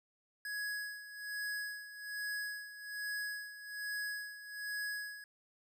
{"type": "tone with tremolo", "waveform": "square", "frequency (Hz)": 1672, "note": "G#6", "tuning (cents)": 11, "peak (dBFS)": -37, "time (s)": [0.45, 5.24], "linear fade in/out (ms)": 2, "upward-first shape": "sine", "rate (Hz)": 1.2, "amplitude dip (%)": 75, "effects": []}